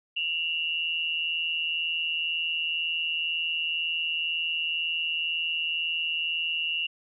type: tone pair together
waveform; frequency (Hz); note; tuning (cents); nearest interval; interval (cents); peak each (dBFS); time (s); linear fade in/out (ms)
sine; 2728 / 2890; F7 / F#7; -41 / -41; minor second; 100; -29 / -29; 0.16-6.87; 10
effects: none